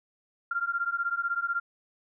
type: beating tone pair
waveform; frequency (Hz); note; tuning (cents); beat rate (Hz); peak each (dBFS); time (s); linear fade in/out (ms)
sine; 1382 / 1398; F6 / F6; -19 / +1; 16; -30; 0.51-1.6; 5
effects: none